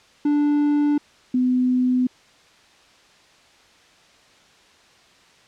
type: tone pair in turn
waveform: triangle / sine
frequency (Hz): 293 / 252.1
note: D4 / B3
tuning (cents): -4 / +36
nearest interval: minor third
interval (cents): 260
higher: first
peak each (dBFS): -14 / -16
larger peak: first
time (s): 0.25-0.98 / 1.34-2.07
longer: neither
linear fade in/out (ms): 5
effects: white hiss -53 dBFS RMS until 5.47 s + low-pass 5000 Hz 12 dB/octave